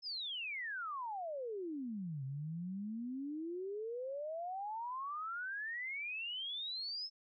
sine exponential two-way sweep, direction down then up, 5300 to 130.81 to 5300 Hz, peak -39 dBFS, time 0.02-7.1 s, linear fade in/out 50 ms, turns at 2.24 s, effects none

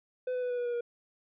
triangle tone with pitch steps, 505 / 500.1 / 495.2 / 490.3 / 485.5 / 480.8 / 476.1 Hz, B4 / B4 / B4 / B4 / B4 / B4 / A#4, +39 / +22 / +5 / -13 / -30 / -46 / +37 cents, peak -28 dBFS, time 0.27-0.809 s, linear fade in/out 5 ms, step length 77 ms, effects resampled to 8000 Hz

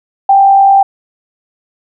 sine tone with frequency modulation, 787 Hz, G5, 7 cents sharp, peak -3 dBFS, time 0.29-0.83 s, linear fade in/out 5 ms, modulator 49.8 Hz, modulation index 0.29, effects none

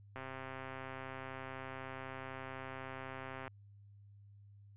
click train, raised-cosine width 0.5 ms, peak -30 dBFS, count 439, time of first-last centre 0.16-3.478 s, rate 132 Hz, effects added 101 Hz sine -56 dBFS peak until 4.76 s + resampled to 8000 Hz

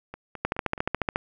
two click trains, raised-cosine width 0.5 ms, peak -22 / -9 dBFS, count 4 / 11, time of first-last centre 0.14-0.778 / 0.45-1.159 s, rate 4.7 / 14.1 Hz, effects none

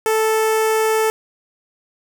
sawtooth tone with notch filter, 439.3 Hz, A4, 3 cents flat, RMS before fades -17 dBFS, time 0.06-1.1 s, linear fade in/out 0 ms, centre 4000 Hz, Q 1.5, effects none

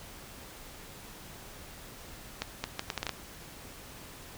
accelerating click train, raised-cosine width 0.2 ms, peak -14 dBFS, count 8, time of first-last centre 2.42-3.093 s, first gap 220 ms, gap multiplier 0.7, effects pink hiss -48 dBFS RMS until 4.37 s

